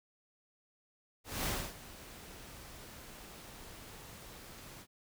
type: noise with ADSR envelope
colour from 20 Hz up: pink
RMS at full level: -34 dBFS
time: 1.24-4.87 s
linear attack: 220 ms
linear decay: 270 ms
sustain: -17 dB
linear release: 60 ms
effects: none